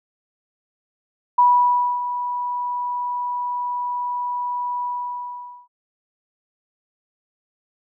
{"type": "tone with ADSR envelope", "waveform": "sine", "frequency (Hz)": 979, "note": "B5", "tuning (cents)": -15, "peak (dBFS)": -10, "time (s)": [1.38, 5.68], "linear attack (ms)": 8, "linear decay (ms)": 610, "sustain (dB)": -12, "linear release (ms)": 840, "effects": []}